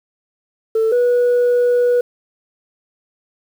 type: tone pair in turn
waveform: sine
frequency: 444.9 / 487.6 Hz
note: A4 / B4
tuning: +19 / -22 cents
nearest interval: major second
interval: 159 cents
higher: second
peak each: -11 / -9 dBFS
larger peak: second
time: 0.75-0.92 / 0.92-2.01 s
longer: second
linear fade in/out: 5 ms
effects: tanh soft clip ceiling -10 dBFS + 7-bit